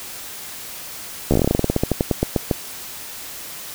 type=slowing click train; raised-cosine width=2 ms; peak=-3 dBFS; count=22; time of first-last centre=1.31-2.512 s; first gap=13 ms; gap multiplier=1.13; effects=white hiss -34 dBFS RMS until 3.74 s